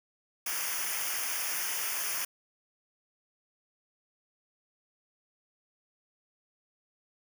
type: noise with comb filter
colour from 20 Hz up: white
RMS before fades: -33 dBFS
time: 0.46-2.25 s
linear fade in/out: 5 ms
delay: 0.25 ms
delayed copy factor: -0.9
effects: none